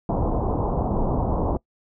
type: low-pass noise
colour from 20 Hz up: pink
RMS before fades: -23 dBFS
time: 0.09-1.57 s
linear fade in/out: 2 ms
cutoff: 1000 Hz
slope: 48 dB/octave
effects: noise-tail reverb RT60 0.1 s tail -22 dB re dry